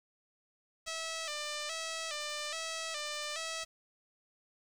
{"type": "tone with vibrato", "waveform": "5% pulse", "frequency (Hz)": 622.3, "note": "D#5", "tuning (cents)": 0, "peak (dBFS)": -25, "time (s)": [0.86, 3.65], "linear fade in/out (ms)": 20, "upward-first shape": "square", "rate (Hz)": 1.2, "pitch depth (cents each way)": 75, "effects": ["low-pass 9000 Hz 12 dB/octave", "9-bit"]}